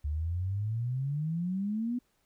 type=exponential sweep; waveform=sine; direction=up; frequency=71.7 to 250.1 Hz; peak=-29 dBFS; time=0.04-1.99 s; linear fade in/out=10 ms; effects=pink hiss -73 dBFS RMS until 2.25 s